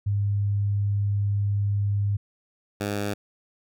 sine / 10% pulse tone pair in turn, 101.4 / 102.22 Hz, G#2 / G#2, -41 / -27 cents, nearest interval unison, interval 14 cents, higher second, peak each -21 / -18 dBFS, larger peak second, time 0.06-2.17 / 2.8-3.14 s, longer first, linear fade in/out 10 ms, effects none

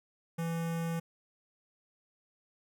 square tone with notch filter, 166.3 Hz, E3, 16 cents sharp, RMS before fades -34 dBFS, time 0.38-1 s, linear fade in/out 10 ms, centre 4200 Hz, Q 1.5, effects none

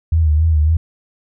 sine tone with vibrato, 78.5 Hz, D#2, 16 cents sharp, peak -10 dBFS, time 0.12-0.77 s, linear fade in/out 5 ms, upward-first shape sine, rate 3.6 Hz, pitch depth 73 cents each way, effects none

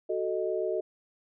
sine chord, D# diminished, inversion first, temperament equal with one note detuned, 372.1 / 440 / 622.3 Hz, F#4 / A4 / D#5, +10 / 0 / 0 cents, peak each -31 / -32 / -32 dBFS, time 0.09-0.81 s, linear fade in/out 10 ms, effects none

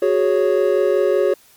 triangle chord, F# suspended second, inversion none, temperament equal, 370 / 415.3 / 554.4 Hz, F#4 / G#4 / C#5, 0 / 0 / 0 cents, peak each -16 dBFS, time 0.02-1.34 s, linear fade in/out 5 ms, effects white hiss -51 dBFS RMS until 1.56 s + MP3 96 kbps

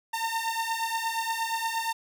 sawtooth beating tone pair, 904 / 912.5 Hz, A5 / A#5, +47 / -37 cents, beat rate 8.5 Hz, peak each -27 dBFS, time 0.13-1.93 s, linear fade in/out 10 ms, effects 10-bit

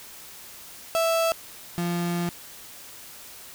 35% pulse tone pair in turn, 659.3 / 173.17 Hz, E5 / F3, 0 / -14 cents, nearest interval octave + major seventh, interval 2314 cents, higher first, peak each -19 / -23 dBFS, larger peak first, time 0.95-1.32 / 1.78-2.29 s, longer second, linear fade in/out 0 ms, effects white hiss -44 dBFS RMS until 3.54 s

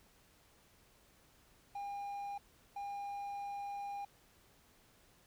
triangle tone bursts at uneven times, 806 Hz, G5, 48 cents sharp, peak -38 dBFS, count 2, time 1.75-2.38 / 2.76-4.05 s, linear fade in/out 5 ms, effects pink hiss -67 dBFS RMS until 5.26 s

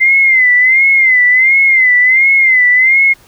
sine tone with vibrato, 2071 Hz, C7, 18 cents flat, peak -5 dBFS, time 0-3.14 s, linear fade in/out 20 ms, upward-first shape sine, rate 1.4 Hz, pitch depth 88 cents each way, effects pink hiss -45 dBFS RMS until 3.27 s

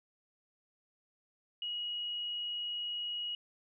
sine tone, 2900 Hz, F#7, 35 cents flat, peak -35 dBFS, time 1.62-3.35 s, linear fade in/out 2 ms, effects none

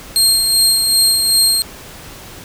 25% pulse tone with tremolo, 4211 Hz, C8, 10 cents sharp, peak -4 dBFS, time 0.16-1.62 s, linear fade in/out 0 ms, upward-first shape sine, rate 2.6 Hz, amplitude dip 40%, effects pink hiss -35 dBFS RMS until 2.44 s

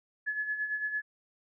sine tone with tremolo, 1708 Hz, G#6, 48 cents sharp, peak -28 dBFS, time 0.26-1.02 s, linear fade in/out 20 ms, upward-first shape sine, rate 8.9 Hz, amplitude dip 60%, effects none

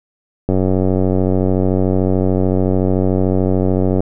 click train, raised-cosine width 2 ms, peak -3 dBFS, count 330, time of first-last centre 0.49-4.005 s, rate 93.6 Hz, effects none

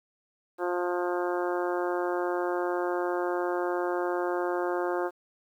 harmonic tone, 177.2 Hz, F3, 25 cents sharp, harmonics 2 / 3 / 4 / 5 / 6 / 7 / 8 / 9, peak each -29 / -33 / -35 / -37 / -39 / -40 / -41 / -42 dBFS, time 0.58-5.11 s, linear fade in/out 50 ms, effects 10-bit

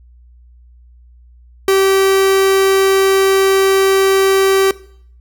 45% pulse tone, 386.9 Hz, G4, 23 cents flat, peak -9 dBFS, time 1.68-4.71 s, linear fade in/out 2 ms, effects noise-tail reverb RT60 0.6 s tail -19 dB re dry + added 60 Hz sine -41 dBFS peak until 5.2 s

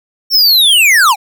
square linear sweep, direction down, 5510 to 740 Hz, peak -6 dBFS, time 0.3-1.16 s, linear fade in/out 50 ms, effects none

